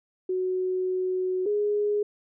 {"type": "tone pair in turn", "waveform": "sine", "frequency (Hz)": [370, 414.9], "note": ["F#4", "G#4"], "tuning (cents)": [0, -2], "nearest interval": "major second", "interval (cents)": 198, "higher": "second", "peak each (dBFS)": [-24, -22], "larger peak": "second", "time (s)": [[0.29, 1.46], [1.46, 2.03]], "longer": "first", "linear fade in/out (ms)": 5, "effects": []}